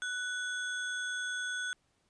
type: tone with sample-and-hold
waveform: sine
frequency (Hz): 1485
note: F#6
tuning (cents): +6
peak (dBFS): -33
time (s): 0.02-1.73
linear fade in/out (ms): 0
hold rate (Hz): 4900
effects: pink hiss -74 dBFS RMS until 2.09 s + resampled to 22050 Hz